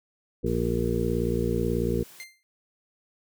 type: harmonic tone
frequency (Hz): 58.27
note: A#1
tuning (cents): 0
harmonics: 1 / 2 / 3 / 4 / 6 / 7 / 8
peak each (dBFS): -31 / -31 / -31 / -31 / -31 / -31 / -31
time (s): 0.43-2.04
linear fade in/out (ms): 20
type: high-pass noise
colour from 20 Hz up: white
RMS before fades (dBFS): -50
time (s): 0.46-2.24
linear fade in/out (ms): 5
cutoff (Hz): 120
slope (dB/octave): 48
type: tone with exponential decay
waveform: sawtooth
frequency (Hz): 2093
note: C7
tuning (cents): 0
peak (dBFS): -32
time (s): 2.2-2.43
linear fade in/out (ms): 0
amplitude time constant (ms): 50
effects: none